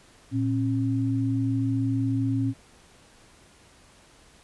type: tone pair together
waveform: sine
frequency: 114.27 / 270.6 Hz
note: A#2 / C#4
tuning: -34 / -42 cents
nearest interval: octave + minor third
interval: 1492 cents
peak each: -25 dBFS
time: 0.31-2.54 s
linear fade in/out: 50 ms
effects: pink hiss -55 dBFS RMS until 4.43 s + resampled to 24000 Hz